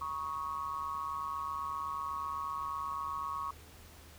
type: tone with amplitude modulation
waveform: sine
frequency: 1108.7 Hz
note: C#6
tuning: in tune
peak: -31 dBFS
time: 0.01-3.51 s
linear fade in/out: 5 ms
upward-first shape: sine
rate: 148 Hz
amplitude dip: 85%
effects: added 78 Hz sine -55 dBFS peak until 4.18 s + pink hiss -56 dBFS RMS until 4.18 s